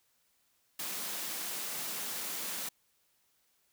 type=high-pass noise; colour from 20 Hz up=white; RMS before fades=-38 dBFS; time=0.79-2.69 s; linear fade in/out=5 ms; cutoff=140 Hz; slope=48 dB/octave; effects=white hiss -73 dBFS RMS until 3.72 s